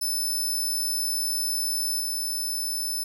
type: tone with level steps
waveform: 15% pulse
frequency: 5274 Hz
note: E8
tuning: in tune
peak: -19 / -21 dBFS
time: 0.01-3.04 s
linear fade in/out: 10 ms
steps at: 2 s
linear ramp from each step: 2 ms
effects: none